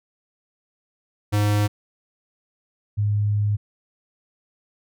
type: tone pair in turn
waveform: square / sine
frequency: 103.83 / 103.83 Hz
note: G#2 / G#2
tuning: 0 / 0 cents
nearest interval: unison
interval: 0 cents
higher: neither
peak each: -18 dBFS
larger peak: neither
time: 1.32-1.68 / 2.97-3.57 s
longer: second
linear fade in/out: 20 ms
effects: none